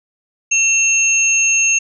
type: tone pair together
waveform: sine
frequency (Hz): 2700 / 6440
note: E7 / G8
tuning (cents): +41 / +46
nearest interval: octave + minor third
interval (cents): 1505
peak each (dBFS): -14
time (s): 0.51-1.79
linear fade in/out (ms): 10
effects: none